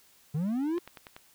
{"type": "linear sweep", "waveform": "triangle", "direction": "up", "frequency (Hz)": [140.1, 359.8], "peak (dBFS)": -25, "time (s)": [0.34, 0.79], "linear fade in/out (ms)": 10}
{"type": "click train", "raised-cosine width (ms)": 0.3, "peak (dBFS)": -28, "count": 5, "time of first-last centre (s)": [0.78, 1.165], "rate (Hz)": 10.4}
{"effects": ["white hiss -61 dBFS RMS until 1.34 s"]}